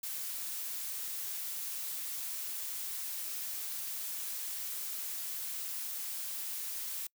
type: noise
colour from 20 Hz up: blue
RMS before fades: -39 dBFS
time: 0.03-7.07 s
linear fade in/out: 5 ms
effects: noise-tail reverb RT60 0.1 s tail -26 dB re dry